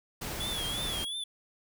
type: noise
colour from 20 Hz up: pink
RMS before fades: -37 dBFS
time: 0.21-1.05 s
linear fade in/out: 10 ms
type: tone with vibrato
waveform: square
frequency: 3380 Hz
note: G#7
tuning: 30 cents sharp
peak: -34 dBFS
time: 0.4-1.24 s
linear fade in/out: 5 ms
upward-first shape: triangle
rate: 2.9 Hz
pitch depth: 110 cents each way
effects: none